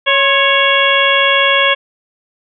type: harmonic tone with a mistuned harmonic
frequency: 554.4 Hz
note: C#5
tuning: in tune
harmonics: 1 / 2 / 3 / 4 / 5 / 6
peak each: -16 / -16 / -16 / -16 / -16 / -16 dBFS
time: 0.06-1.75 s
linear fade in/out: 20 ms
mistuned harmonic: 2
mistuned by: -51 cents
effects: none